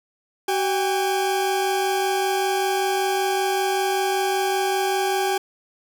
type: tone pair together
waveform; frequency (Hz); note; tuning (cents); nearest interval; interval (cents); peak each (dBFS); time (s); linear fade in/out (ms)
40% pulse; 380 / 805.2; F#4 / G5; +46 / +46; octave + minor second; 1300; -22; 0.48-5.38; 5
effects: none